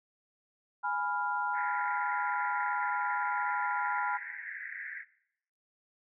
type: chord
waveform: sine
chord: F diminished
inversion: first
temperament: equal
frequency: 830.6 / 987.8 / 1396.9 Hz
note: Ab5 / Cb6 / F6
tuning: 0 / 0 / 0 cents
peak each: -34 dBFS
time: 0.83-4.18 s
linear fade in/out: 20 ms
type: band-pass noise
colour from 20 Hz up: pink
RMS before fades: -42 dBFS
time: 1.53-5.05 s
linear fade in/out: 50 ms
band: 1600 to 2100 Hz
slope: 96 dB/octave
effects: noise-tail reverb RT60 0.7 s tail -18 dB re dry